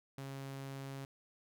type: tone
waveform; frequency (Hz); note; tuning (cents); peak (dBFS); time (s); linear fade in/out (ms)
sawtooth; 136.4; C#3; -28; -39; 0.18-1.05; 2
effects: none